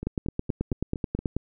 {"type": "two click trains", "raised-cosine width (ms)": 3, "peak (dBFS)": [-20, -13], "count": [6, 13], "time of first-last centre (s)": [[0.03, 1.19], [0.07, 1.366]], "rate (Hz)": [4.31, 9.26], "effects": []}